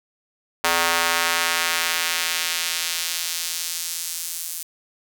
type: tone with high-pass filter sweep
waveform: square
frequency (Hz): 84.4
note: E2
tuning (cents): +41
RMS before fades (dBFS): -24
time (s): 0.64-4.63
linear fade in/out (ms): 5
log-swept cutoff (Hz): 920 to 8700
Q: 0.79
effects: none